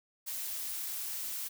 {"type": "noise", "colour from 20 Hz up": "blue", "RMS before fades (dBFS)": -38, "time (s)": [0.26, 1.49], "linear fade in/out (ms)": 20, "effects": []}